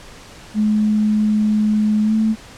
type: tone with pitch glide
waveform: sine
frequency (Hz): 212.9 to 219.1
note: G#3 to A3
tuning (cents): +43 to -7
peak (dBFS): -13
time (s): 0.54-2.36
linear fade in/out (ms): 50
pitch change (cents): +50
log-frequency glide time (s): 2.03-2.14
effects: pink hiss -40 dBFS RMS until 2.57 s + low-pass 8000 Hz 12 dB/octave